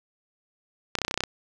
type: clicks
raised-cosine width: 0.2 ms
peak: -8 dBFS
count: 10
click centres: 0.953 / 0.987 / 1.017 / 1.049 / 1.081 / 1.111 / 1.142 / 1.176 / 1.206 / 1.237 s
effects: none